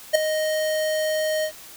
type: tone with ADSR envelope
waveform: square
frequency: 622 Hz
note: D#5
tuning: 1 cent flat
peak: -11 dBFS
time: 0.13-1.52 s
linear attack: 22 ms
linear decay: 6 ms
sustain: -11 dB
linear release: 81 ms
effects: white hiss -43 dBFS RMS until 1.76 s